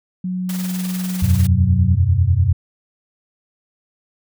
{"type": "tone", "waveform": "sine", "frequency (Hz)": 183.3, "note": "F#3", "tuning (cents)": -16, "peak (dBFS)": -20, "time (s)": [0.24, 1.95], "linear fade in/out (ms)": 5}
{"type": "noise with tremolo", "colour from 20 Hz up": "white", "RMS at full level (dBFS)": -30, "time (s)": [0.49, 1.47], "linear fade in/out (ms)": 2, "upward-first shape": "sine", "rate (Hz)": 20, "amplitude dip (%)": 55}
{"type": "chord", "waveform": "sine", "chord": "E suspended second", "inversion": "none", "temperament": "equal with one note detuned", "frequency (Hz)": [82.41, 92.5, 125.48], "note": ["E2", "F#2", "B2"], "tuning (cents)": [0, 0, 28], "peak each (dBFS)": [-18, -14, -19], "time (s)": [1.22, 2.53], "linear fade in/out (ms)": 10}
{"effects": []}